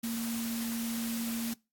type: tone in noise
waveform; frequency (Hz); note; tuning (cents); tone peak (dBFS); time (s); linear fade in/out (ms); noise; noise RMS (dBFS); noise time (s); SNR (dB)
sine; 230.6; A#3; -19; -32; 0.03-1.54; 10; white; -40; 0.03-1.54; +5
effects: noise-tail reverb RT60 0.3 s tail -26 dB re dry + AAC 64 kbps